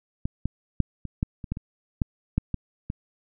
clicks, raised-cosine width 5 ms, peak -14 / -13 / -7 / -21 / -11 / -23 / -14 / -22 / -10 / -9 / -14 / -17 dBFS, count 12, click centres 0.255 / 0.456 / 0.803 / 1.053 / 1.229 / 1.442 / 1.52 / 1.571 / 2.018 / 2.38 / 2.543 / 2.901 s, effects none

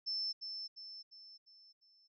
sine tone with echo, 5300 Hz, E8, 9 cents sharp, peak -35 dBFS, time 0.06-0.33 s, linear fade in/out 20 ms, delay 350 ms, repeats 5, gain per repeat -6 dB, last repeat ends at 2.08 s, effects none

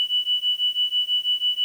sine beating tone pair, 2960 / 2966.1 Hz, F#7 / F#7, 0 / +4 cents, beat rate 6.1 Hz, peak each -23 dBFS, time 0-1.64 s, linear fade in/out 0 ms, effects 8-bit

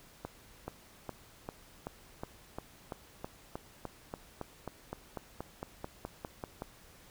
accelerating click train, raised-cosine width 1 ms, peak -24 dBFS, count 23, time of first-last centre 0.25-6.621 s, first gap 430 ms, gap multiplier 0.96, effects pink hiss -58 dBFS RMS until 7.1 s

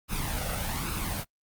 pink noise with flanger, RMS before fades -31 dBFS, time 0.08-1.25 s, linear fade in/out 50 ms, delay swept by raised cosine 0.77 to 1.48 ms, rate 1.2 Hz, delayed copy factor +0.65, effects noise-tail reverb RT60 0.1 s tail -24 dB re dry + Opus 32 kbps

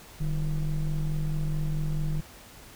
triangle ring-modulated tone, 87.31 Hz, F2, in tune, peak -20 dBFS, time 0.2-2.21 s, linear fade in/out 10 ms, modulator 65 Hz, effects pink hiss -49 dBFS RMS until 2.75 s

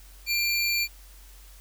square tone pair together, 2382 / 4509 Hz, D7 / C#8, +24 / +29 cents, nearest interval major seventh, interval 1105 cents, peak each -26 / -28 dBFS, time 0.26-0.88 s, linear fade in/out 50 ms, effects added 47 Hz sine -47 dBFS peak until 1.6 s + white hiss -54 dBFS RMS until 1.6 s

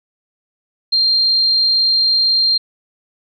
sine tone, 4186 Hz, C8, in tune, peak -11 dBFS, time 0.92-2.58 s, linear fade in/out 10 ms, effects none

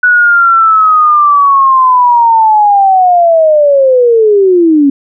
sine linear sweep, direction down, 1480 to 271.8 Hz, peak -3 dBFS, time 0.03-4.9 s, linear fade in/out 5 ms, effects none

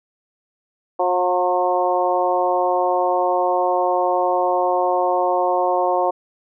harmonic tone with a mistuned harmonic, 179.9 Hz, F#3, 48 cents flat, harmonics 2 / 3 / 4 / 5 / 6, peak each -24 / -21 / -20 / -23 / -26 dBFS, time 0.99-6.11 s, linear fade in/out 10 ms, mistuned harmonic 5, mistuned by +20 cents, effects none

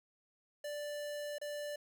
square tone with dropouts, 587.3 Hz, D5, in tune, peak -40 dBFS, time 0.64-1.76 s, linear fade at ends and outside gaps 5 ms, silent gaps 1.384-1.414 s, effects 11-bit

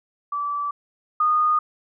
sine tone pair in turn, 1158 / 1229.6 Hz, D6 / D#6, -25 / -21 cents, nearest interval minor second, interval 104 cents, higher second, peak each -23 / -16 dBFS, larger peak second, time 0.32-0.71 / 1.2-1.59 s, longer neither, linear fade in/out 5 ms, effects none

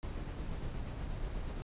brown noise with tremolo, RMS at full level -38 dBFS, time 0.03-1.62 s, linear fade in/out 0 ms, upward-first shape sine, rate 8.4 Hz, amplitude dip 25%, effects resampled to 8000 Hz

